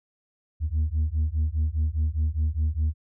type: beating tone pair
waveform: sine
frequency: 75.1 / 80 Hz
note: D2 / D#2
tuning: +39 / +49 cents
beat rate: 4.9 Hz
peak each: -23 dBFS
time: 0.6-2.94 s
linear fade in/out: 50 ms
effects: tanh soft clip ceiling -19 dBFS